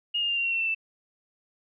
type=tone with pitch steps; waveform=sine; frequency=2853 / 2823 / 2794 / 2765 / 2737 / 2708 / 2680 / 2653 Hz; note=F7 / F7 / F7 / F7 / F7 / E7 / E7 / E7; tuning=+36 / +18 / 0 / -18 / -36 / +46 / +28 / +10 cents; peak=-24 dBFS; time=0.14-0.748 s; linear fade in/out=10 ms; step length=76 ms; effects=none